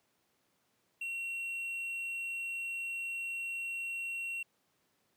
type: tone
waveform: triangle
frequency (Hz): 2732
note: F7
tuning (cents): -39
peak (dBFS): -34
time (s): 1.01-4.43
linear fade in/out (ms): 5
effects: pink hiss -75 dBFS RMS until 5.16 s + high-pass 150 Hz 12 dB/octave